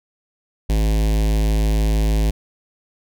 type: tone with notch filter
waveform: square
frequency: 53.2 Hz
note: G#1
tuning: 42 cents sharp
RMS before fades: -17 dBFS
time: 0.69-2.31 s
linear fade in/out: 10 ms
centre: 1300 Hz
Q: 0.95
effects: none